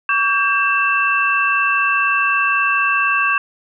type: tone cluster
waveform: sine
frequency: 1136 / 1591 / 2669 Hz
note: C#6 / G6 / E7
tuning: +42 / +25 / +21 cents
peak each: -18 dBFS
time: 0.09-3.38 s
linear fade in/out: 2 ms
effects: none